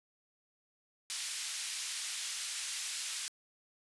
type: band-pass noise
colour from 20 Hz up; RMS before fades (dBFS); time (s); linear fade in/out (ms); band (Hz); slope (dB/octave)
white; -39; 1.1-3.28; 0; 2100 to 9000; 12
effects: resampled to 24000 Hz